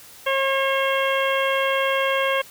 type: harmonic tone with a mistuned harmonic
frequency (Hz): 540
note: C#5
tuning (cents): -45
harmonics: 1 / 2 / 3 / 4 / 5 / 6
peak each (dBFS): -22 / -25 / -27 / -28 / -29 / -30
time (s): 0.26-2.42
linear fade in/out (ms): 10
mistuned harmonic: 5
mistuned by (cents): +22
effects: white hiss -45 dBFS RMS until 2.5 s